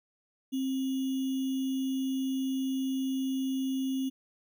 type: tone with sample-and-hold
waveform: sine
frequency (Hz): 265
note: C4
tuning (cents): +22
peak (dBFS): -28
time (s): 0.52-4.1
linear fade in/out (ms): 20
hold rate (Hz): 3150
effects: none